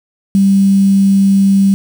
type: tone with quantisation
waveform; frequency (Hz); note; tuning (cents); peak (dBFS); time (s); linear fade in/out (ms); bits
sine; 196; G3; 0; -6; 0.35-1.74; 0; 5
effects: none